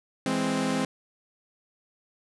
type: chord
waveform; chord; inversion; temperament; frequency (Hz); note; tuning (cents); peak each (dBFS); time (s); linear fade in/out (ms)
sawtooth; E augmented; none; equal; 164.81 / 207.7 / 261.6; E3 / G#3 / B#3; 0 / 0 / 0; -29 / -26 / -23; 0.26-0.85; 2
effects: resampled to 24000 Hz + 9-bit